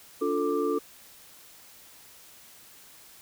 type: tone cluster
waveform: sine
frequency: 289 / 352.6 / 442.8 / 1181 Hz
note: D4 / F4 / A4 / D6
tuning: -28 / +17 / +11 / +9 cents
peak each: -30 / -31 / -27 / -34 dBFS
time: 0.21-0.79 s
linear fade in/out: 10 ms
effects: white hiss -52 dBFS RMS until 3.21 s